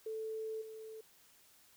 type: tone with level steps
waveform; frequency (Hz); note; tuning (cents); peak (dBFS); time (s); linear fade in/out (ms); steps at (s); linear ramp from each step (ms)
sine; 440; A4; 0; -38 / -46; 0.06-1.01; 5; 0.61; 10
effects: white hiss -65 dBFS RMS until 1.76 s